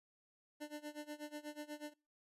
25% pulse tone with tremolo, 298 Hz, D4, 25 cents sharp, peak -39 dBFS, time 0.6-1.94 s, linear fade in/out 20 ms, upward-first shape sine, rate 8.2 Hz, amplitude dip 90%, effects noise-tail reverb RT60 0.3 s tail -24 dB re dry + resampled to 32000 Hz

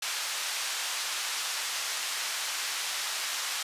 white band-pass noise, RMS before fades -33 dBFS, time 0.02-3.63 s, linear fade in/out 5 ms, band 940 to 6500 Hz, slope 12 dB/octave, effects resampled to 32000 Hz

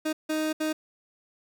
30% pulse tone bursts at uneven times, 311.1 Hz, D#4, in tune, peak -23 dBFS, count 3, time 0.05-0.13 / 0.29-0.53 / 0.6-0.73 s, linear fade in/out 10 ms, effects none

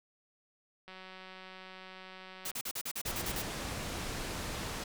click train, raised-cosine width 0.3 ms, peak -33 dBFS, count 307, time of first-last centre 0.88-2.516 s, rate 187 Hz
white noise bursts, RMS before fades -38 dBFS, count 10, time 2.45-3.42 s, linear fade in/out 5 ms, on 61 ms, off 40 ms
pink low-pass noise, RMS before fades -39 dBFS, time 3.05-4.84 s, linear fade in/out 5 ms, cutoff 9200 Hz, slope 12 dB/octave
effects none

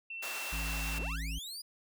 sine tone, 2696 Hz, E7, 38 cents sharp, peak -39 dBFS, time 0.1-1.16 s, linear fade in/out 5 ms
pink high-pass noise, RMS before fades -41 dBFS, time 0.22-0.99 s, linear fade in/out 10 ms, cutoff 760 Hz, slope 12 dB/octave
harmonic tone, 54.3 Hz, A1, 22 cents flat, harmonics 1 / 3 / 5, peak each -35 / -45 / -49 dBFS, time 0.52-1.39 s, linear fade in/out 10 ms
sawtooth linear sweep, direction up, 34.65 to 4987 Hz, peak -38 dBFS, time 0.97-1.62 s, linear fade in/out 10 ms
effects none

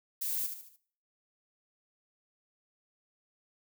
violet noise with echo, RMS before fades -34 dBFS, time 0.21-0.47 s, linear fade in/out 10 ms, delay 74 ms, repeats 4, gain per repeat -7 dB, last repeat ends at 0.766 s, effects noise-tail reverb RT60 0.5 s tail -17 dB re dry

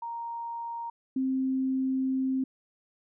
sine tone pair in turn, 932.3 / 263 Hz, A#5 / C4, 0 / +9 cents, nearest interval octave + minor seventh, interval 2191 cents, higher first, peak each -33 / -25 dBFS, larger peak second, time 0.02-0.9 / 1.16-2.44 s, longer second, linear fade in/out 5 ms, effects none

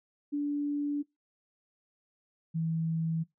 sine tone pair in turn, 289.9 / 162.7 Hz, D4 / E3, -22 / -22 cents, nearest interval minor seventh, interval 1000 cents, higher first, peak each -28 dBFS, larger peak neither, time 0.32-1.03 / 2.54-3.24 s, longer first, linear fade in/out 20 ms, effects noise-tail reverb RT60 0.2 s tail -23 dB re dry

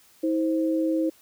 sine tone pair together, 321.5 / 524 Hz, E4 / C5, -43 / +2 cents, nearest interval minor sixth, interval 845 cents, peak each -22 / -28 dBFS, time 0.23-1.1 s, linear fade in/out 10 ms, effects white hiss -57 dBFS RMS until 1.21 s

